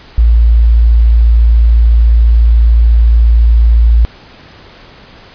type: tone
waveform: sine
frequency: 57 Hz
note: A#1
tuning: 38 cents flat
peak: -3 dBFS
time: 0.18-4.05 s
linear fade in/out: 0 ms
effects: pink hiss -37 dBFS RMS until 5.34 s + resampled to 11025 Hz